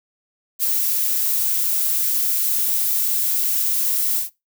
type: noise with ADSR envelope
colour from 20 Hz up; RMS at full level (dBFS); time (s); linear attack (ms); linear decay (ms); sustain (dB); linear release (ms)
violet; -18; 0.59-4.3; 45; 10; -2; 130
effects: noise-tail reverb RT60 0.2 s tail -19 dB re dry